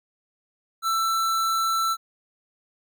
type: tone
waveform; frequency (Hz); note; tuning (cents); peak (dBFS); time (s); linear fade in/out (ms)
square; 1333; E6; +19; -22; 0.82-1.97; 50
effects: none